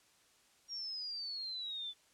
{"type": "exponential sweep", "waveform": "sine", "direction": "down", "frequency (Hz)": [5650, 3470], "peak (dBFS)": -39, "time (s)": [0.68, 1.94], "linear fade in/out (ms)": 50, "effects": ["white hiss -68 dBFS RMS until 2.13 s", "low-pass 9000 Hz 12 dB/octave"]}